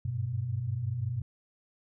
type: tone cluster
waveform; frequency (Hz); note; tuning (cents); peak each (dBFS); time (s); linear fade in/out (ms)
sine; 96.4 / 102.4 / 122.8; G2 / G#2 / B2; -28 / -24 / -9; -36 / -38 / -31; 0.05-1.22; 5
effects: none